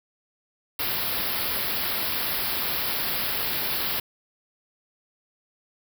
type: band-stop noise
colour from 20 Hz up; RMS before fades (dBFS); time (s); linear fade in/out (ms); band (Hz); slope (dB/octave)
white; -27; 0.79-4; 5; 5200 to 11000; 96
effects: none